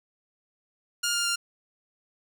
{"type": "tone with pitch steps", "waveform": "10% pulse", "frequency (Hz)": [1414, 1404.2, 1394.5], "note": ["F6", "F6", "F6"], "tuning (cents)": [21, 9, -3], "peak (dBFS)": -16, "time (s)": [1.03, 1.36], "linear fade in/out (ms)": 10, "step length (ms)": 110, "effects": []}